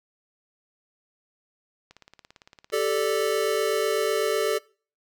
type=click train; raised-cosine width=0.2 ms; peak=-30 dBFS; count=30; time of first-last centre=1.91-3.548 s; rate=17.7 Hz
type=chord; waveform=square; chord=G suspended second; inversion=none; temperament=equal; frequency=392 / 440 / 587.3 Hz; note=G4 / A4 / D5; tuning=0 / 0 / 0 cents; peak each=-29 / -25 / -29 dBFS; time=2.72-4.59 s; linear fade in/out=20 ms
effects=noise-tail reverb RT60 0.4 s tail -23 dB re dry